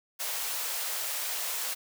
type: high-pass noise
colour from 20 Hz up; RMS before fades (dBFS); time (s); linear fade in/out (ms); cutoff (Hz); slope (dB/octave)
white; -33; 0.19-1.75; 20; 480; 24
effects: none